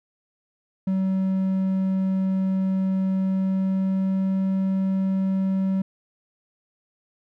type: tone with pitch glide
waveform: triangle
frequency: 190.1 to 191.31 Hz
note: F#3 to G3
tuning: +47 to -42 cents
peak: -18 dBFS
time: 0.87-5.82 s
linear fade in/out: 5 ms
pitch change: +11 cents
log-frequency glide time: 3.14-4.44 s
effects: none